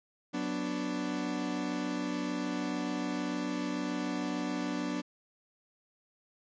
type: chord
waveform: 40% pulse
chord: B minor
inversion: second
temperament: equal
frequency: 185 / 246.9 / 293.7 Hz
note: F#3 / B3 / D4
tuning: 0 / 0 / 0 cents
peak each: -38 / -36 / -34 dBFS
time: 0.33-5.02 s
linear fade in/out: 20 ms
effects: resampled to 16000 Hz